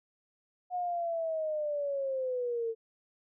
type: linear sweep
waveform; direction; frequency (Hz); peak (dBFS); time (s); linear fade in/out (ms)
sine; down; 728 to 446.5; -30; 0.7-2.75; 50
effects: none